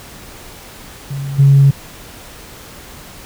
sine tone with level steps, 138.59 Hz, C#3, in tune, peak -20 / -4 dBFS, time 1.1-1.71 s, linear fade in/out 10 ms, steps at 1.38 s, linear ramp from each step 20 ms, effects tanh soft clip ceiling 0 dBFS + pink hiss -36 dBFS RMS until 3.25 s

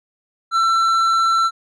sine tone with tanh clipping, 1342 Hz, E6, 31 cents sharp, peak -15 dBFS, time 0.51-1.51 s, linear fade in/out 50 ms, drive 9 dB, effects none

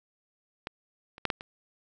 clicks, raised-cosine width 0.3 ms, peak -18 / -29 / -10 / -11 / -24 dBFS, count 5, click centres 0.671 / 1.181 / 1.253 / 1.302 / 1.409 s, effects none

